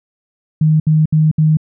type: tone bursts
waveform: sine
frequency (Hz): 155.56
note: D#3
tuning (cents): 0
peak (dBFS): -8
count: 4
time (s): 0.61-1.571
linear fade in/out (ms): 5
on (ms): 190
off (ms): 67
effects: none